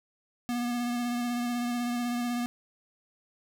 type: tone with vibrato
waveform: square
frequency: 241.3 Hz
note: B3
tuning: 40 cents flat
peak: -29 dBFS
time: 0.49-2.46 s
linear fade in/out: 0 ms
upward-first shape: sine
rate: 16 Hz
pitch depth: 20 cents each way
effects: none